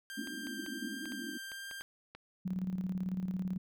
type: tone with vibrato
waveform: sawtooth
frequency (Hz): 1585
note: G6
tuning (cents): +19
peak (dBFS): -39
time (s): 0.1-1.82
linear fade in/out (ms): 0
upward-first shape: triangle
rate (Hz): 1.4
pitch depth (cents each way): 8
type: band-pass noise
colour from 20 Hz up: white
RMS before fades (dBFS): -43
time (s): 0.17-1.38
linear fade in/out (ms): 10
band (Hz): 210 to 330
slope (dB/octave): 96
type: clicks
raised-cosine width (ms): 0.3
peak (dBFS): -32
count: 9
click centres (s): 0.273 / 0.47 / 0.663 / 1.056 / 1.121 / 1.518 / 1.712 / 1.81 / 2.15
type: tone with tremolo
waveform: sine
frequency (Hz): 185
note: F#3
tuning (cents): 0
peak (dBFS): -31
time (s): 2.45-3.58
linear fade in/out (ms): 10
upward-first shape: square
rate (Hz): 18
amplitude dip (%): 55
effects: none